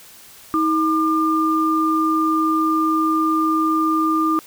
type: tone pair together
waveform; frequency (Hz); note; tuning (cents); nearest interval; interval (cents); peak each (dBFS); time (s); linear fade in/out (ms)
sine; 318.1 / 1200; D#4 / D6; +38 / +37; octave + major seventh; 2299; -18; 0.54-4.39; 0
effects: white hiss -44 dBFS RMS until 4.46 s